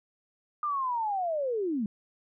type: linear sweep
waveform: sine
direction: down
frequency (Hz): 1218 to 196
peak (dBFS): -27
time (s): 0.63-1.86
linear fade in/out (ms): 2
effects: none